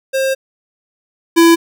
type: tone pair in turn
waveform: square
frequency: 533 / 334.1 Hz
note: C5 / E4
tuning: +32 / +23 cents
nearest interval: minor sixth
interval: 809 cents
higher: first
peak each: -14 / -6 dBFS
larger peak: second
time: 0.13-0.35 / 1.36-1.56 s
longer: first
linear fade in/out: 20 ms
effects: none